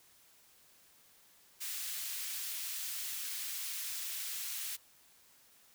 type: high-pass noise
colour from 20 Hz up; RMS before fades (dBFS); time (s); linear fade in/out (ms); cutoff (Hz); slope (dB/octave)
white; -40; 1.6-4.77; 20; 2000; 12
effects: white hiss -64 dBFS RMS until 5.74 s